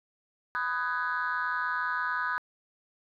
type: chord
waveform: sine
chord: G# minor seventh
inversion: first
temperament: just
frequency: 996.7 / 1245.9 / 1495.1 / 1661.2 Hz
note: B5 / D#6 / F#6 / G#6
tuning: +16 / +2 / +18 / 0 cents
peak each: -33 / -32 / -31 / -34 dBFS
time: 0.55-2.38 s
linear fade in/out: 0 ms
effects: tanh soft clip ceiling -21 dBFS